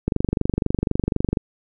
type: click train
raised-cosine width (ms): 3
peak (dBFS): -6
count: 32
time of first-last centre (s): 0.08-1.372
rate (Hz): 24
effects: none